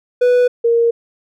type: tone pair in turn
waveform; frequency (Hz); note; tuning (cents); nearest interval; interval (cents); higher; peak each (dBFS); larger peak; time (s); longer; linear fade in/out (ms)
triangle / sine; 493.2 / 466.1; B4 / A#4; -2 / 0; minor second; 98; first; -7 / -10; first; 0.21-0.48 / 0.64-0.91; neither; 10
effects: none